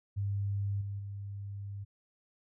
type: tone with level steps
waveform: sine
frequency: 100 Hz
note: G2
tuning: 35 cents sharp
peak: -30 / -35 / -38 dBFS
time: 0.16-1.85 s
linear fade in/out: 20 ms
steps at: 0.81 / 0.99 s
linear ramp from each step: 5 ms
effects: none